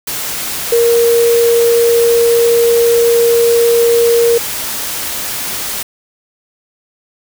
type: tone in noise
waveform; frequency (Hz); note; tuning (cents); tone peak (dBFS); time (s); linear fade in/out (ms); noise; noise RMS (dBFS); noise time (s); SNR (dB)
sine; 467.9; A#4; +6; -7; 0.72-4.38; 5; white; -20; 0.07-5.83; +10
effects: none